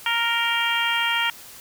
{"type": "harmonic tone with a mistuned harmonic", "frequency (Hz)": 466.2, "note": "A#4", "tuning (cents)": 0, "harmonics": [2, 3, 4, 5, 6, 7], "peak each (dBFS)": [-27, -27, -27, -27, -27, -27], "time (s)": [0.06, 1.3], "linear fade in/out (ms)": 2, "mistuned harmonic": 7, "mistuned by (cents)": -29, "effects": ["white hiss -43 dBFS RMS until 1.6 s"]}